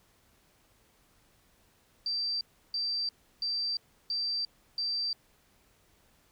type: tone bursts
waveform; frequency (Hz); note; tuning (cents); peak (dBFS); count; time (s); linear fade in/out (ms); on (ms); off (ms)
sine; 4684; D8; -5; -29; 5; 2.06-5.13; 2; 350; 330
effects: pink hiss -66 dBFS RMS until 6.31 s